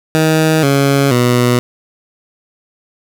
15% pulse tone with pitch steps, 158 / 139.15 / 122.54 Hz, D#3 / C#3 / B2, +27 / +7 / -13 cents, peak -3 dBFS, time 0.15-1.59 s, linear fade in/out 0 ms, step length 480 ms, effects 7-bit

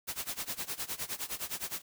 white noise with tremolo, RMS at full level -35 dBFS, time 0.07-1.82 s, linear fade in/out 20 ms, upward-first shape sine, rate 9.7 Hz, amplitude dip 90%, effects none

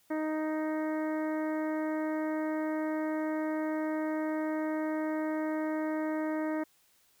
harmonic tone, 311.1 Hz, D#4, in tune, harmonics 1 / 2 / 3 / 4 / 5 / 6 / 7, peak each -31 / -36 / -42 / -46 / -47 / -46 / -52 dBFS, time 0.1-6.64 s, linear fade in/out 10 ms, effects white hiss -67 dBFS RMS until 7.2 s

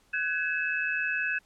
sine tone cluster, 1511 / 1670 / 2596 Hz, F#6 / G#6 / E7, +36 / +9 / -27 cents, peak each -31 dBFS, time 0.13-1.39 s, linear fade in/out 10 ms, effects pink hiss -65 dBFS RMS until 1.45 s + low-pass 11000 Hz 12 dB/octave

